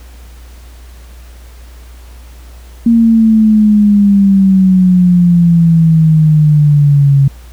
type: exponential sweep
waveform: sine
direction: down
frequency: 233.1 to 137.1 Hz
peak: -4 dBFS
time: 2.86-7.28 s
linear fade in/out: 5 ms
effects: added 60 Hz sine -31 dBFS peak until 7.52 s + pink hiss -43 dBFS RMS until 7.52 s